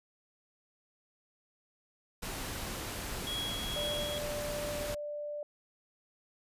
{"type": "noise", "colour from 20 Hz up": "pink", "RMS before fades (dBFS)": -39, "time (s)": [2.22, 4.95], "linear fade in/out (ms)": 10}
{"type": "tone with tremolo", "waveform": "triangle", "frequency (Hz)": 3322, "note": "G#7", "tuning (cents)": 0, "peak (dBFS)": -33, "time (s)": [3.27, 4.18], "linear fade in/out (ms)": 0, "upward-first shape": "sine", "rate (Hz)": 2.1, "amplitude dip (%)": 40}
{"type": "tone", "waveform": "sine", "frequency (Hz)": 590, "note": "D5", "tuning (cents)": 8, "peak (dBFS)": -36, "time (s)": [3.76, 5.43], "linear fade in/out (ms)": 2}
{"effects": ["resampled to 32000 Hz"]}